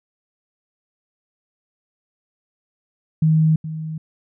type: tone with echo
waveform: sine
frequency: 157.8 Hz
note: D#3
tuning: 25 cents sharp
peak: -12 dBFS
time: 3.22-3.56 s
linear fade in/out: 5 ms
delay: 420 ms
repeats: 1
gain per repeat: -13 dB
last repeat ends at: 3.98 s
effects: none